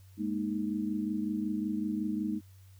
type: chord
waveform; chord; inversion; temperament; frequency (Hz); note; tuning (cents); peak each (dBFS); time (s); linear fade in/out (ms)
sine; Ab suspended second; none; equal; 207.7 / 233.1 / 311.1; Ab3 / Bb3 / Eb4; 0 / 0 / 0; -33 / -36 / -34; 0.17-2.41; 50
effects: added 95 Hz sine -52 dBFS peak until 2.79 s + white hiss -66 dBFS RMS until 2.79 s